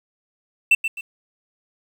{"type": "tone with echo", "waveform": "triangle", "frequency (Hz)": 2676, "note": "E7", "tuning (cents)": 25, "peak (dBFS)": -9, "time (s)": [0.71, 0.75], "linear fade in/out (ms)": 5, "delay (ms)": 130, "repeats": 2, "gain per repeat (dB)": -9, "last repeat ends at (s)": 1.01, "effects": ["8-bit"]}